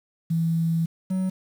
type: tone pair in turn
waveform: sine / triangle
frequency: 164.81 / 187.14 Hz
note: E3 / F#3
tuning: 0 / +20 cents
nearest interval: major second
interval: 220 cents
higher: second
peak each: -20 dBFS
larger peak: neither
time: 0.3-0.86 / 1.1-1.3 s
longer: first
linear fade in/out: 10 ms
effects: 8-bit